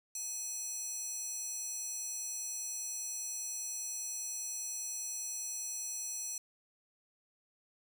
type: tone with high-pass filter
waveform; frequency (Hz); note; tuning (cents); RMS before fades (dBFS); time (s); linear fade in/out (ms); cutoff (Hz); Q
square; 845; G#5; +30; -40; 0.15-6.38; 2; 6600; 5.1
effects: none